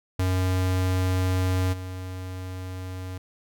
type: tone with level steps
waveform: square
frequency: 92.5 Hz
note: F#2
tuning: in tune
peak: -22 / -33 dBFS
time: 0.19-3.18 s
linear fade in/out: 5 ms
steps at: 1.72 s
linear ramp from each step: 20 ms
effects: none